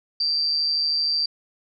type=tone with amplitude modulation; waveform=sine; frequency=4699 Hz; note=D8; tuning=in tune; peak=-17 dBFS; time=0.2-1.26 s; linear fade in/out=5 ms; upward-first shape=sine; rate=153 Hz; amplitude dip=60%; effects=none